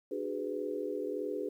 sine chord, G# half-diminished seventh, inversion second, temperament just, 299 / 373.8 / 415.3 / 498.4 Hz, D4 / F#4 / G#4 / B4, +31 / +18 / 0 / +16 cents, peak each -40 / -40 / -37 / -39 dBFS, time 0.11-1.49 s, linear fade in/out 5 ms, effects 11-bit

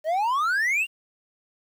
triangle exponential sweep, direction up, 601 to 2868 Hz, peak -19 dBFS, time 0.04-0.87 s, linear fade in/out 50 ms, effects 9-bit

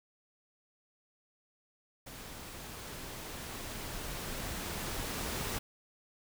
pink noise with level ramp, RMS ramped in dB -47 to -36 dBFS, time 2.06-5.59 s, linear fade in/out 10 ms, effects none

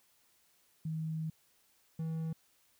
sine / triangle tone pair in turn, 158.9 / 161.3 Hz, D#3 / E3, +37 / -37 cents, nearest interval unison, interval 26 cents, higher second, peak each -34 / -32 dBFS, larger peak second, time 0.85-1.3 / 1.99-2.33 s, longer first, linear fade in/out 5 ms, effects white hiss -70 dBFS RMS until 2.79 s

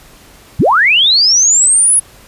sine linear sweep, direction up, 57.5 to 10548 Hz, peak -6 dBFS, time 0.59-2 s, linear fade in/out 10 ms, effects pink hiss -41 dBFS RMS until 2.27 s + resampled to 32000 Hz

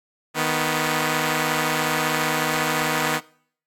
5% pulse tone pair together, 156.12 / 246.9 Hz, D#3 / B3, +6 / 0 cents, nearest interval minor sixth, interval 794 cents, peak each -12 dBFS, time 0.34-3.21 s, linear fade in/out 50 ms, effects noise-tail reverb RT60 0.6 s tail -23 dB re dry + AAC 64 kbps

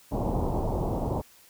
pink low-pass noise, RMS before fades -28 dBFS, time 0.11-1.22 s, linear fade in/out 20 ms, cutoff 960 Hz, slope 48 dB/octave, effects white hiss -56 dBFS RMS until 1.49 s

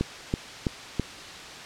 click train, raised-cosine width 3 ms, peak -11 dBFS, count 4, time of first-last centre 0.01-0.997 s, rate 3.04 Hz, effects white hiss -40 dBFS RMS until 1.65 s + low-pass 5000 Hz 12 dB/octave

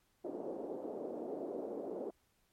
pink band-pass noise, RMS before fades -42 dBFS, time 0.24-2.11 s, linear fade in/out 10 ms, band 300 to 580 Hz, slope 24 dB/octave, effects pink hiss -75 dBFS RMS until 2.52 s + MP3 64 kbps

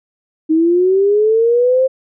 sine linear sweep, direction up, 311.1 to 530 Hz, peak -9 dBFS, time 0.49-1.88 s, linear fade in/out 20 ms, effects none

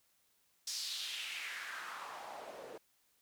white noise with band-pass filter sweep, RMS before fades -44 dBFS, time 0.67-2.78 s, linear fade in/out 5 ms, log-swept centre 5500 to 430 Hz, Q 2.9, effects white hiss -74 dBFS RMS until 3.21 s

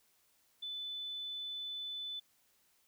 sine tone, 3500 Hz, A7, 10 cents flat, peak -39 dBFS, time 0.62-2.2 s, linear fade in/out 10 ms, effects white hiss -72 dBFS RMS until 2.87 s

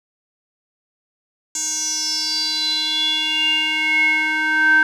square tone with band-pass filter sweep, 311.1 Hz, D#4, in tune, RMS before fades -19 dBFS, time 1.55-4.83 s, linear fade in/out 2 ms, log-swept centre 6900 to 1500 Hz, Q 8.4, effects none

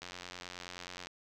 click train, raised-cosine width 0.2 ms, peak -26 dBFS, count 95, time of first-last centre 0.02-1.07 s, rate 89.5 Hz, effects none

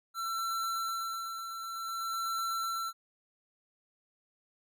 square tone with tremolo, 1346 Hz, E6, 36 cents sharp, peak -32 dBFS, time 0.14-2.93 s, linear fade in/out 50 ms, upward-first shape sine, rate 0.54 Hz, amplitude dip 55%, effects none

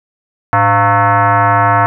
sine tone with frequency modulation, 110 Hz, A2, in tune, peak -7 dBFS, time 0.53-1.86 s, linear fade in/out 0 ms, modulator 403 Hz, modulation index 3.5, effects none

